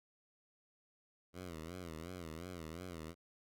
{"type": "tone with vibrato", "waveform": "10% pulse", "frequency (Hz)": 84.9, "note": "F2", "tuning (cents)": -48, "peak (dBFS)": -37, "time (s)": [1.33, 3.15], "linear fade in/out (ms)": 50, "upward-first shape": "sine", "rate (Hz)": 2.8, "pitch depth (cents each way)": 140, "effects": []}